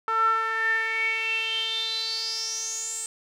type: tone with band-pass filter sweep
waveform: sawtooth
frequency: 447.4 Hz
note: A4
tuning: 29 cents sharp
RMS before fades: -27 dBFS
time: 0.08-3.06 s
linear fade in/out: 0 ms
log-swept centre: 1200 to 8100 Hz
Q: 9.5
effects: none